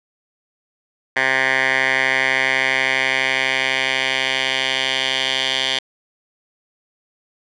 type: tone with band-pass filter sweep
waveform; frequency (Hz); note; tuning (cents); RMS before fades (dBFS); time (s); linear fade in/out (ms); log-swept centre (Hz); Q
10% pulse; 132.1; C3; +17; -19; 1.16-5.79; 5; 1800 to 3200; 2.8
effects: resampled to 24000 Hz